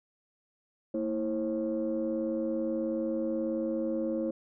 sine tone cluster, 227.9 / 326.4 / 536 Hz, A#3 / E4 / C5, -39 / -17 / +42 cents, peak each -33 / -31 / -32 dBFS, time 0.94-4.31 s, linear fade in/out 5 ms, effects tanh soft clip ceiling -22 dBFS

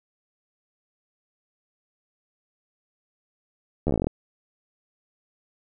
slowing click train, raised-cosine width 2 ms, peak -11 dBFS, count 12, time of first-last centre 3.87-4.07 s, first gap 12 ms, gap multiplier 1.08, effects none

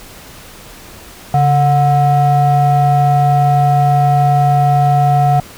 triangle ring-modulated tone, 293.7 Hz, D4, in tune, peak -3 dBFS, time 1.34-5.4 s, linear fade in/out 2 ms, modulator 434 Hz, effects pink hiss -36 dBFS RMS until 5.57 s

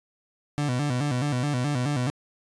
30% pulse tone with vibrato, 135 Hz, C#3, 45 cents flat, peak -21 dBFS, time 0.58-2.1 s, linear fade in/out 0 ms, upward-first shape square, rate 4.7 Hz, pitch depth 140 cents each way, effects resampled to 22050 Hz

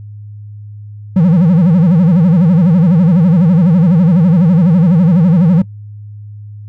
triangle tone with vibrato, 172.6 Hz, F3, 20 cents flat, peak -3 dBFS, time 1.16-5.62 s, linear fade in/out 5 ms, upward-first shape sine, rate 12 Hz, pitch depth 190 cents each way, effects noise-tail reverb RT60 0.1 s tail -21 dB re dry + added 104 Hz sine -27 dBFS peak until 6.68 s

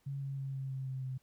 sine tone with pitch steps, 138.59 / 137.16 / 135.74 / 134.33 / 132.94 / 131.57 / 130.21 Hz, C#3 / C#3 / C#3 / C3 / C3 / C3 / C3, 0 / -18 / -36 / +46 / +28 / +10 / -8 cents, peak -36 dBFS, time 0.06-1.18 s, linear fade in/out 10 ms, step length 160 ms, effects pink hiss -73 dBFS RMS until 1.22 s

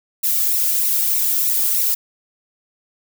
violet noise with flanger, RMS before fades -18 dBFS, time 0.23-1.95 s, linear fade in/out 10 ms, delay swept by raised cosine 0.61 to 2.01 ms, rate 3.2 Hz, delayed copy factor -0.9, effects none

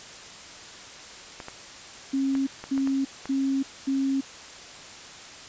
clicks, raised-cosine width 0.5 ms, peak -22 dBFS, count 7, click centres 1.402 / 1.484 / 2.352 / 2.64 / 2.778 / 2.874 / 3.256 s
sine tone bursts, 270.8 Hz, C#4, 40 cents flat, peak -22 dBFS, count 4, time 2.13-4.21 s, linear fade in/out 10 ms, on 340 ms, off 240 ms
effects white hiss -43 dBFS RMS until 5.48 s + resampled to 16000 Hz

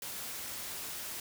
white noise, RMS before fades -41 dBFS, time 0.02-1.2 s, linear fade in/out 2 ms, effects none

